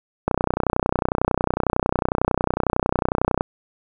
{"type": "click train", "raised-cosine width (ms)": 1, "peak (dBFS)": -4, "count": 98, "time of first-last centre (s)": [0.28, 3.409], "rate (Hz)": 31, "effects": []}